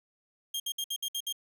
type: tone bursts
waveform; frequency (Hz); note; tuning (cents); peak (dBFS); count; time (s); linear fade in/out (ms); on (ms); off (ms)
sawtooth; 3219; G7; +45; -28; 7; 0.54-1.326; 5; 60; 61
effects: none